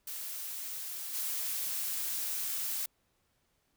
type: noise with level steps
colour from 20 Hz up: blue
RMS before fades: -40 / -35 dBFS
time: 0.07-2.86 s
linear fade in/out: 5 ms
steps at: 1.13 s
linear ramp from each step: 20 ms
effects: pink hiss -75 dBFS RMS until 3.76 s